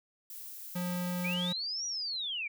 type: noise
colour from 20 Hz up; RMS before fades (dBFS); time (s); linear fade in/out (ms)
violet; -45; 0.3-1.34; 2
type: tone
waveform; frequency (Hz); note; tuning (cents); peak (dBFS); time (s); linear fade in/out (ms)
square; 178.3; F3; +36; -33; 0.75-1.53; 10
type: linear two-way sweep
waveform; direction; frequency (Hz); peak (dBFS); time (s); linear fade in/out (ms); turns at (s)
sine; up then down; 2244 to 5830 to 2244; -33; 1.24-2.48; 10; 1.86
effects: none